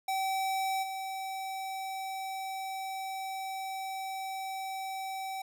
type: tone with level steps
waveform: square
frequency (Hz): 768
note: G5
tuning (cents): -36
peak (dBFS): -30 / -36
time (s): 0.08-5.42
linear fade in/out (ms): 5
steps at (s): 0.82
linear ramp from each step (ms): 20
effects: none